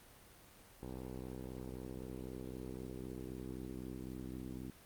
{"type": "tone with low-pass filter sweep", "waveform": "10% pulse", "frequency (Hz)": 63.9, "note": "C2", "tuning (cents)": -40, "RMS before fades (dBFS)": -45, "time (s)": [0.83, 4.7], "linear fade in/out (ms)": 0, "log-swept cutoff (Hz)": [630, 300], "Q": 2.1, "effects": ["pink hiss -60 dBFS RMS until 4.85 s", "Opus 32 kbps"]}